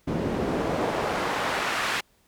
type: noise with band-pass filter sweep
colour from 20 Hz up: pink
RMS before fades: -27 dBFS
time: 0.07-2.01 s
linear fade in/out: 10 ms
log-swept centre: 230 to 2000 Hz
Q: 0.84
effects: pink hiss -64 dBFS RMS until 2.27 s